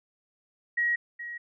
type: tone with echo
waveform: sine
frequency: 1900 Hz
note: A#6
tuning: 33 cents sharp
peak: -23 dBFS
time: 0.77-0.96 s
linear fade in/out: 10 ms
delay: 420 ms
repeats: 1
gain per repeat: -12 dB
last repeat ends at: 1.38 s
effects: none